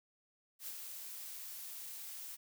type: noise with ADSR envelope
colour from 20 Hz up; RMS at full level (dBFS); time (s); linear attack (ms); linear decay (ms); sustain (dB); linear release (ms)
blue; -43; 0.59-2.37; 83; 50; -4; 26
effects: none